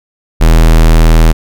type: tone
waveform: square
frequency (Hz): 40.43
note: E1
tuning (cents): -33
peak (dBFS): -3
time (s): 0.4-1.33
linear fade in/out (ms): 20
effects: none